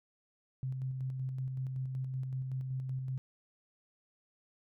sine tone with tremolo, 130.81 Hz, C3, in tune, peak -33 dBFS, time 0.63-3.18 s, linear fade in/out 0 ms, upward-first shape square, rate 5.3 Hz, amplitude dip 30%, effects none

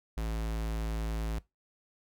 square tone, 54.9 Hz, A1, 3 cents flat, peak -32 dBFS, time 0.17-1.39 s, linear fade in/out 5 ms, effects noise-tail reverb RT60 0.2 s tail -20 dB re dry

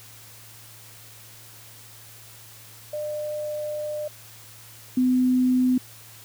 sine tone pair in turn, 601 / 253.4 Hz, D5 / B3, +40 / +45 cents, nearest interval octave + minor third, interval 1495 cents, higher first, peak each -27 / -17 dBFS, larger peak second, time 2.93-4.08 / 4.97-5.78 s, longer first, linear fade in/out 5 ms, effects added 111 Hz sine -51 dBFS peak until 6.24 s + white hiss -47 dBFS RMS until 6.24 s

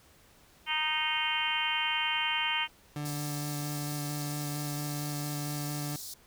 harmonic tone, 310 Hz, D#4, 6 cents flat, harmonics 3 / 4 / 5 / 6 / 7 / 8 / 9 / 10, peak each -35 / -40 / -39 / -39 / -35 / -37 / -35 / -33 dBFS, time 0.66-2.68 s, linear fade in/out 50 ms
30% pulse tone with vibrato, 146.83 Hz, D3, in tune, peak -31 dBFS, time 2.96-5.96 s, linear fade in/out 2 ms, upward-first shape square, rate 4.4 Hz, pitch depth 8 cents each way
pink high-pass noise, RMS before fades -42 dBFS, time 3.05-6.14 s, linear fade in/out 5 ms, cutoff 4000 Hz, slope 48 dB/octave
effects pink hiss -60 dBFS RMS until 6.26 s

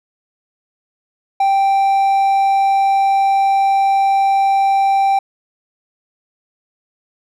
triangle tone, 784 Hz, G5, in tune, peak -9 dBFS, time 1.4-5.19 s, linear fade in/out 5 ms, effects none

